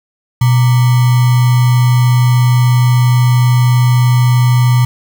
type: tone with sample-and-hold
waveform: sine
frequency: 123.47 Hz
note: B2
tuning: in tune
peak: -6 dBFS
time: 0.41-4.85 s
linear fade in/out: 5 ms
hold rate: 1050 Hz
effects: none